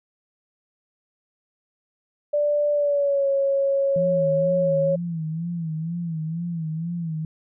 sine tone with pitch glide, 587.3 to 551.1 Hz, D5 to C#5, 0 to -10 cents, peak -18 dBFS, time 2.33-4.96 s, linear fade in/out 10 ms, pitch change -110 cents, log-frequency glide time 2.72-3.28 s
sine tone with vibrato, 164.81 Hz, E3, in tune, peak -25 dBFS, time 3.96-7.25 s, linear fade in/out 2 ms, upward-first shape sine, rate 2.1 Hz, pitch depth 88 cents each way
effects none

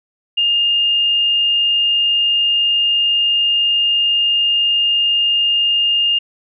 sine tone, 2823 Hz, F7, 18 cents sharp, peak -12 dBFS, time 0.37-6.19 s, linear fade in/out 10 ms, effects none

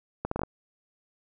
accelerating click train, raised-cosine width 1 ms, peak -15 dBFS, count 6, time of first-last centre 0.25-0.434 s, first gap 64 ms, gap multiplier 0.72, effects none

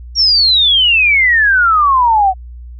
sine exponential sweep, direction down, 5660 to 734 Hz, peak -7 dBFS, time 0.15-2.34 s, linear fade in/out 50 ms, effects added 60 Hz sine -28 dBFS peak until 2.79 s

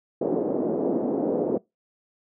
pink band-pass noise, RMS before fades -25 dBFS, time 0.21-1.58 s, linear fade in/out 5 ms, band 240 to 550 Hz, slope 24 dB/octave, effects noise-tail reverb RT60 0.2 s tail -24 dB re dry

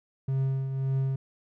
triangle tone with tremolo, 134.1 Hz, C3, 43 cents sharp, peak -21 dBFS, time 0.28-1.16 s, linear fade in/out 5 ms, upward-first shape triangle, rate 1.8 Hz, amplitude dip 55%, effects none

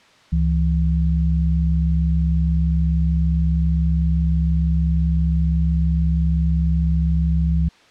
sine tone pair together, 69.42 / 164.81 Hz, C#2 / E3, +3 / 0 cents, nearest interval octave + minor third, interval 1497 cents, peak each -17 / -19 dBFS, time 0.32-7.69 s, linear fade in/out 10 ms, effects white hiss -51 dBFS RMS until 7.9 s + low-pass 4000 Hz 12 dB/octave

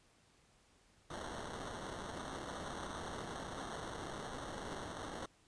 violet noise with sample-and-hold, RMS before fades -45 dBFS, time 1.1-5.26 s, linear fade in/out 5 ms, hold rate 2450 Hz, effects pink hiss -69 dBFS RMS until 5.47 s + resampled to 22050 Hz

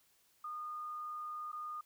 sine tone with dropouts, 1223 Hz, D#6, 30 cents flat, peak -40 dBFS, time 0.44-1.81 s, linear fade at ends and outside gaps 5 ms, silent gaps 1.518-1.528 s, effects white hiss -71 dBFS RMS until 1.85 s

